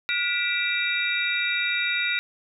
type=tone cluster; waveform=sine; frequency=1434 / 1970 / 2357 / 2668 / 3767 Hz; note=F6 / B6 / D7 / E7 / A#7; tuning=+45 / -5 / +6 / +20 / +17 cents; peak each=-29 / -30 / -26 / -34 / -29 dBFS; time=0.09-2.19 s; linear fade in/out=0 ms; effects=none